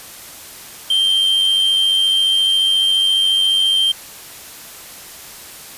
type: tone with amplitude modulation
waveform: triangle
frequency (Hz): 3153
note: G7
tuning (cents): +9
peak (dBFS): -9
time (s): 0.9-3.92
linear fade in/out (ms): 5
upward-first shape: sine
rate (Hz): 94.4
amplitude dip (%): 40
effects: white hiss -36 dBFS RMS until 5.77 s + resampled to 32000 Hz